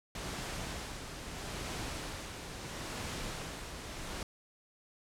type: noise with tremolo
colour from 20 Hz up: pink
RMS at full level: -39 dBFS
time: 0.15-4.23 s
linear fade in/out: 2 ms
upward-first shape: sine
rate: 0.76 Hz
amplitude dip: 45%
effects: low-pass 9000 Hz 12 dB/octave